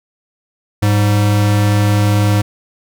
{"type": "tone pair together", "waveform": "square", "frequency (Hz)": [103.83, 196], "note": ["G#2", "G3"], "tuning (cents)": [0, 0], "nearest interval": "major seventh", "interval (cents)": 1100, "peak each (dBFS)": [-11, -22], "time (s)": [0.82, 2.42], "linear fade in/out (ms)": 10, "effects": []}